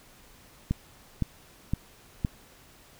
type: click train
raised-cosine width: 5 ms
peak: -13 dBFS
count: 4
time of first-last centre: 0.71-2.248 s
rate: 1.95 Hz
effects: pink hiss -55 dBFS RMS until 2.99 s